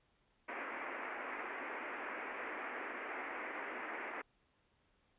white band-pass noise, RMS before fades -44 dBFS, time 0.48-4.22 s, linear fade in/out 10 ms, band 250 to 2300 Hz, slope 48 dB/octave, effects pink hiss -75 dBFS RMS until 5.18 s + resampled to 8000 Hz

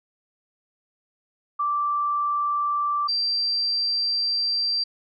sine tone pair in turn, 1170 / 4706 Hz, D6 / D8, -7 / +3 cents, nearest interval 2 octaves, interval 2410 cents, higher second, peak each -21 dBFS, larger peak neither, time 1.59-3.08 / 3.08-4.84 s, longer second, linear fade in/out 10 ms, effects none

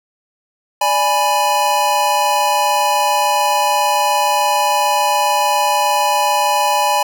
square chord, G# diminished, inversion second, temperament equal, 587.3 / 830.6 / 987.8 Hz, D5 / G#5 / B5, 0 / 0 / 0 cents, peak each -22 / -16 / -18 dBFS, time 0.81-7.03 s, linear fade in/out 5 ms, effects none

